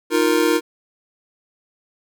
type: chord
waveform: square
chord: Eb suspended second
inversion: none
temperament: just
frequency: 311.1 / 350 / 466.7 Hz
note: Eb4 / F4 / Bb4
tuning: 0 / +4 / +2 cents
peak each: -20 dBFS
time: 0.1-0.61 s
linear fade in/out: 50 ms
effects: none